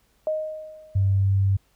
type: tone with exponential decay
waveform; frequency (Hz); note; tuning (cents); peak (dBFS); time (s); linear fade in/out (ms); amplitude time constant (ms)
sine; 622.3; D#5; 0; -20; 0.27-1.24; 1; 210
type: tone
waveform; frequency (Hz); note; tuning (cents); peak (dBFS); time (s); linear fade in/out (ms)
sine; 97.6; G2; -7; -17; 0.95-1.57; 10
effects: added 50 Hz sine -65 dBFS peak until 1.75 s + pink hiss -65 dBFS RMS until 1.75 s